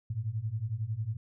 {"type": "beating tone pair", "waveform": "sine", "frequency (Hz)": [103.83, 114.83], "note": ["G#2", "A#2"], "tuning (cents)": [0, -26], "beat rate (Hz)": 11, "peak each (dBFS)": [-35, -33], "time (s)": [0.1, 1.17], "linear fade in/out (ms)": 5, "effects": []}